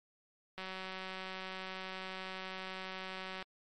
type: click train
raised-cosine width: 0.3 ms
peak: -27 dBFS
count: 536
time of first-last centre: 0.58-3.426 s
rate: 188 Hz
effects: MP3 64 kbps